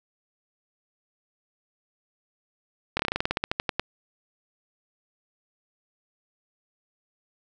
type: slowing click train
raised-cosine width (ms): 0.3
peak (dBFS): -8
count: 16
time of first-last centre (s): 2.97-3.796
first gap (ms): 24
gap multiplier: 1.11
effects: none